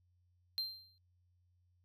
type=tone with exponential decay; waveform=triangle; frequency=4153 Hz; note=C8; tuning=14 cents flat; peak=-31 dBFS; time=0.58-0.98 s; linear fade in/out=0 ms; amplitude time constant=86 ms; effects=added 89 Hz sine -70 dBFS peak until 1.84 s